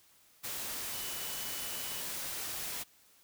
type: tone in noise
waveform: sine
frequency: 2969 Hz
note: F#7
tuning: 5 cents sharp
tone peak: -48 dBFS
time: 0.92-2.02 s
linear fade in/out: 20 ms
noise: white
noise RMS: -39 dBFS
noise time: 0.43-2.84 s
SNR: -12 dB
effects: white hiss -64 dBFS RMS until 3.23 s